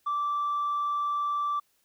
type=tone with tanh clipping; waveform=triangle; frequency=1167 Hz; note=D6; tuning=11 cents flat; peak=-26 dBFS; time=0.06-1.6 s; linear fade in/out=10 ms; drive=5 dB; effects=white hiss -70 dBFS RMS until 1.84 s